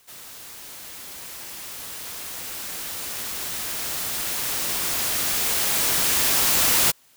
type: noise with level ramp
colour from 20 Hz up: white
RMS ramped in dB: -42 to -18 dBFS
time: 0.07-6.92 s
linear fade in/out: 20 ms
effects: white hiss -57 dBFS RMS until 7.16 s